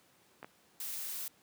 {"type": "clicks", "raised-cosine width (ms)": 0.5, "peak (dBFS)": -30, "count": 2, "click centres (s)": [0.429, 0.445]}
{"type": "noise", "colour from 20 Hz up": "blue", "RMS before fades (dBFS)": -40, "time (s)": [0.8, 1.28], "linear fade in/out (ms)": 2}
{"effects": ["pink hiss -66 dBFS RMS until 1.42 s", "high-pass 150 Hz 12 dB/octave"]}